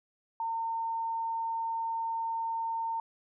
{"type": "tone", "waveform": "sine", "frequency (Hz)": 910, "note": "A#5", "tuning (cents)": -42, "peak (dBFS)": -30, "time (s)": [0.4, 3], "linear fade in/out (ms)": 2, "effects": []}